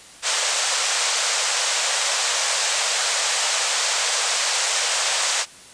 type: band-pass noise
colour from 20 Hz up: white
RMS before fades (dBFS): -22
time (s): 0.22-5.46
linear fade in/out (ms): 50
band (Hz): 490 to 8400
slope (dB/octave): 48
effects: white hiss -44 dBFS RMS until 5.73 s + resampled to 22050 Hz